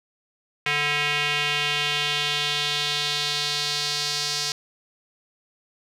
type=tone with band-pass filter sweep; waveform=square; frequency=146.83 Hz; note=D3; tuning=in tune; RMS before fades=-25 dBFS; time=0.66-4.52 s; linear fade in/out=2 ms; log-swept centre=2400 to 5000 Hz; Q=2.5; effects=none